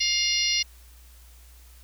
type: harmonic tone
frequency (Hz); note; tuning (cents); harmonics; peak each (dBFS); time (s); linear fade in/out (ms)
705; F5; +16; 3 / 4 / 5 / 6 / 7 / 8; -29 / -28 / -33 / -28 / -29 / -28; 0-0.63; 10
effects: added 60 Hz sine -48 dBFS peak until 1.83 s + white hiss -56 dBFS RMS until 1.83 s